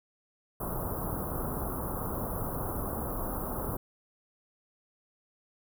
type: band-stop noise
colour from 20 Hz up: pink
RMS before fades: -34 dBFS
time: 0.6-3.77 s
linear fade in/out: 5 ms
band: 1300 to 11000 Hz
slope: 48 dB/octave
effects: none